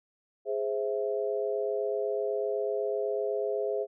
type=chord; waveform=sine; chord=Ab augmented; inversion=none; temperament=equal; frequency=415.3 / 523.3 / 659.3 Hz; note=Ab4 / C5 / E5; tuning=0 / 0 / 0 cents; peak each=-30 / -33 / -34 dBFS; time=0.45-3.87 s; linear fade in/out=50 ms; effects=none